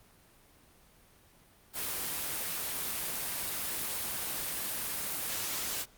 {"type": "noise", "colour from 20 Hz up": "white", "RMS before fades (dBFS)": -35, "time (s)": [1.73, 5.86], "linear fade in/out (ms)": 50, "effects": ["pink hiss -61 dBFS RMS until 5.97 s", "Opus 32 kbps"]}